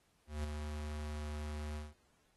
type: tone with ADSR envelope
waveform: square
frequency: 75.1 Hz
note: D2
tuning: 39 cents sharp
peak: -35 dBFS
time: 0.27-1.94 s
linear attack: 170 ms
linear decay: 9 ms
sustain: -5 dB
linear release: 180 ms
effects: pink hiss -74 dBFS RMS until 2.36 s + AAC 32 kbps